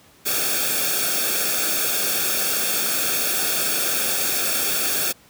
white noise with comb filter, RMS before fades -22 dBFS, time 0.25-5.13 s, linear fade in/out 20 ms, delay 1 ms, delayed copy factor -0.75, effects pink hiss -52 dBFS RMS until 5.29 s + high-pass 80 Hz 12 dB/octave

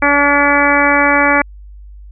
harmonic tone, 286.3 Hz, D4, 44 cents flat, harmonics 1 / 2 / 3 / 4 / 5 / 6 / 7 / 8, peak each -17 / -17 / -17 / -17 / -17 / -17 / -17 / -17 dBFS, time 0.02-1.42 s, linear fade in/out 5 ms, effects added 50 Hz sine -32 dBFS peak until 2.11 s

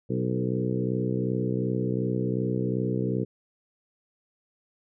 harmonic tone with a mistuned harmonic, 62.7 Hz, B1, 27 cents sharp, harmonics 2 / 3 / 4 / 5 / 6 / 7 / 8, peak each -29 / -30 / -34 / -33 / -34 / -33 / -39 dBFS, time 0.09-3.25 s, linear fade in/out 20 ms, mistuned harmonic 7, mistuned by +19 cents, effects none

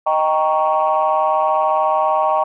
sine chord, Eb dominant seventh, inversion none, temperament equal, 622.3 / 784 / 932.3 / 1108.7 Hz, Eb5 / G5 / Bb5 / Db6, 0 / 0 / 0 / 0 cents, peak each -18 / -18 / -19 / -19 dBFS, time 0.06-2.44 s, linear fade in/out 10 ms, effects tanh soft clip ceiling -6 dBFS

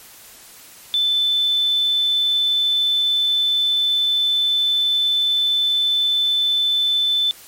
sine tone, 3520 Hz, A7, in tune, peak -15 dBFS, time 0.94-7.31 s, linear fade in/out 0 ms, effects white hiss -43 dBFS RMS until 7.47 s + MP3 64 kbps

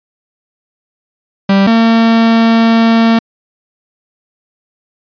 45% pulse tone pair in turn, 196 / 227.7 Hz, G3 / A#3, 0 / -40 cents, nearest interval minor third, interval 260 cents, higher second, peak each -6 dBFS, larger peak neither, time 1.49-1.67 / 1.67-3.19 s, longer second, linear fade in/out 5 ms, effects resampled to 11025 Hz

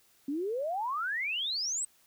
sine exponential sweep, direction up, 268 to 8340 Hz, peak -30 dBFS, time 0.28-1.85 s, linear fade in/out 5 ms, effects white hiss -65 dBFS RMS until 2.06 s

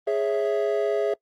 triangle chord, C# minor, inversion second, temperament equal, 415.3 / 554.4 / 659.3 Hz, G#4 / C#5 / E5, 0 / 0 / 0 cents, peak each -22 / -26 / -24 dBFS, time 0.07-1.14 s, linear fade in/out 5 ms, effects noise-tail reverb RT60 0.1 s tail -24 dB re dry + Opus 24 kbps

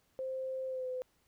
sine tone with pitch glide, 523.3 to 508.7 Hz, C5 to C5, 0 to -49 cents, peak -35 dBFS, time 0.19-1.02 s, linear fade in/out 0 ms, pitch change -49 cents, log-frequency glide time 0.67-0.88 s, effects pink hiss -73 dBFS RMS until 1.27 s

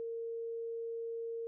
sine tone, 459.9 Hz, A#4, 23 cents flat, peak -37 dBFS, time 0-1.47 s, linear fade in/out 0 ms, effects none

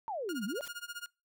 sine exponential two-way sweep, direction down then up, 942 to 185 to 623 Hz, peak -34 dBFS, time 0.08-0.61 s, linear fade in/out 0 ms, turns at 0.45 s
sawtooth tone with tremolo, 1425 Hz, F6, 34 cents sharp, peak -34 dBFS, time 0.29-1.06 s, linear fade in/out 0 ms, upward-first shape sine, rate 15 Hz, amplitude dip 95%
white noise with exponential growth, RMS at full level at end -41 dBFS, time 0.58-0.68 s, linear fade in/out 2 ms, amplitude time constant 21 ms
effects noise-tail reverb RT60 0.3 s tail -26 dB re dry

